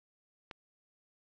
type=click; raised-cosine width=0.3 ms; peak=-27 dBFS; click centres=0.512 s; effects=resampled to 16000 Hz